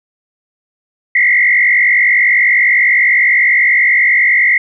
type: tone with frequency modulation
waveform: sine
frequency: 2040 Hz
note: C7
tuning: 44 cents flat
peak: -7 dBFS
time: 1.15-4.58 s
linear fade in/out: 5 ms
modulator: 49.9 Hz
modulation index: 2.4
effects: none